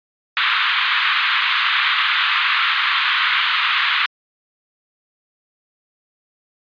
pink band-pass noise, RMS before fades -18 dBFS, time 0.37-4.06 s, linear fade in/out 0 ms, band 1100 to 3800 Hz, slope 48 dB/octave, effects resampled to 11025 Hz

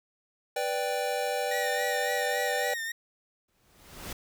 square chord, G major, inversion first, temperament equal, 493.9 / 587.3 / 784 Hz, B4 / D5 / G5, 0 / 0 / 0 cents, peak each -33 dBFS, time 0.56-2.74 s, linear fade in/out 5 ms
40% pulse tone with vibrato, 1864.7 Hz, A#6, in tune, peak -31 dBFS, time 1.51-2.92 s, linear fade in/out 5 ms, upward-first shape sine, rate 3.6 Hz, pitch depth 60 cents each way
pink noise with exponential growth, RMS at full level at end -36 dBFS, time 3.48-4.13 s, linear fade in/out 5 ms, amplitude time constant 140 ms
effects none

